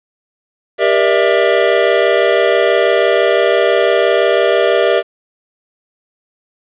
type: chord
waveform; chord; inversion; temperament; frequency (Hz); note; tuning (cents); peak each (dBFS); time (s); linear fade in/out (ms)
square; E half-diminished seventh; first; just; 395.6 / 474.7 / 593.3 / 659.3; G4 / Bb4 / D5 / E5; +16 / +31 / +18 / 0; -16; 0.78-5.03; 50
effects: resampled to 8000 Hz + 7-bit